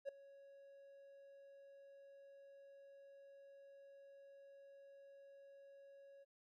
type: tone with ADSR envelope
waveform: triangle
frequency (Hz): 554.4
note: C#5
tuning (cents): 0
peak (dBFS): -37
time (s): 0.05-6.25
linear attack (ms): 37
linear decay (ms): 5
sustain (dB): -20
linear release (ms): 26
effects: none